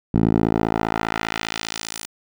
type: tone with band-pass filter sweep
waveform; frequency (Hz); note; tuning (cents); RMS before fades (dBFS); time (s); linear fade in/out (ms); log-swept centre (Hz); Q
10% pulse; 55; A1; 0; -22; 0.14-2.06; 5; 200 to 9900; 0.86
effects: none